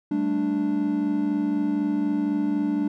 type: chord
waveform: triangle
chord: G suspended second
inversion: none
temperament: equal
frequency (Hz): 196 / 220 / 293.7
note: G3 / A3 / D4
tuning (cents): 0 / 0 / 0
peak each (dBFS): -27 / -27 / -21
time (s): 0.11-2.88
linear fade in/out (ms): 5
effects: none